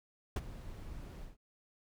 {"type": "noise with ADSR envelope", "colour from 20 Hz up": "brown", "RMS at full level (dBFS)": -28, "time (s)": [0.36, 1.37], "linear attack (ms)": 5, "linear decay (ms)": 33, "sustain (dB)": -18, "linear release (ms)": 150, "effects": []}